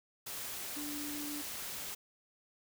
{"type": "tone in noise", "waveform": "sine", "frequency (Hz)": 293.7, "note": "D4", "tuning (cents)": 0, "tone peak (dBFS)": -41, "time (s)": [0.76, 1.42], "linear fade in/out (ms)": 10, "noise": "white", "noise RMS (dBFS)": -42, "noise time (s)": [0.26, 1.95], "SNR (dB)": -2, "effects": []}